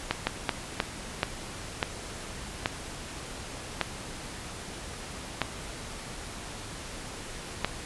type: slowing click train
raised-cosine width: 0.3 ms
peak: -8 dBFS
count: 10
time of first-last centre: 0.11-7.646 s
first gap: 160 ms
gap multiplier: 1.39
effects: pink hiss -40 dBFS RMS until 7.85 s + resampled to 24000 Hz